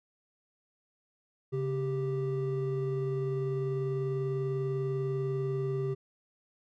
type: tone pair together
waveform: triangle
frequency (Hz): 137.4 / 392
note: C#3 / G4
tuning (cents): -15 / 0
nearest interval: octave + tritone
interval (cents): 1815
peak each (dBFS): -30 / -30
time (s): 1.52-5.95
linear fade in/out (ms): 20
effects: none